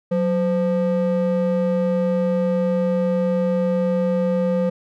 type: ring-modulated tone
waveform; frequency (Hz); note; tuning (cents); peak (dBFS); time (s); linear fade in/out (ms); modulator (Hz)
triangle; 349.2; F4; 0; -12; 0.11-4.7; 10; 165
effects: none